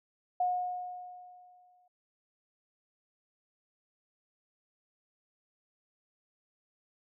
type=tone with exponential decay; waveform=sine; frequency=723 Hz; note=F#5; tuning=40 cents flat; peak=-25 dBFS; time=0.4-1.88 s; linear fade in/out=5 ms; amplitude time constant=320 ms; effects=none